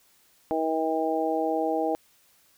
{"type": "harmonic tone", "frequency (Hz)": 159.8, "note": "D#3", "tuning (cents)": 47, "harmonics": [2, 3, 4, 5], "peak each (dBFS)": [-29, -29, -29, -29], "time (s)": [0.51, 1.95], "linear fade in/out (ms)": 0, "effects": ["white hiss -62 dBFS RMS until 2.57 s"]}